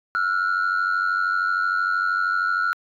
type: tone pair together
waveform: sine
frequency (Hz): 1347 / 1440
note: E6 / F#6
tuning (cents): +37 / -47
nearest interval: minor second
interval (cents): 116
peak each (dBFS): -21 / -20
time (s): 0.15-2.73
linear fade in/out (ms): 0
effects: tanh soft clip ceiling -16 dBFS